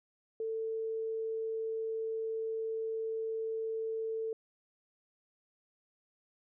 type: tone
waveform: sine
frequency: 445.7 Hz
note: A4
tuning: 22 cents sharp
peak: -33 dBFS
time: 0.4-4.33 s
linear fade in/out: 2 ms
effects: none